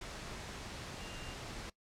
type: tone in noise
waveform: sine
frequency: 2794 Hz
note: F7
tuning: in tune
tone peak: -52 dBFS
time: 0.99-1.34 s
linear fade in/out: 5 ms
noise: pink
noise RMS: -45 dBFS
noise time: 0.01-1.7 s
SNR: -10 dB
effects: noise-tail reverb RT60 0.1 s tail -20 dB re dry + low-pass 7000 Hz 12 dB/octave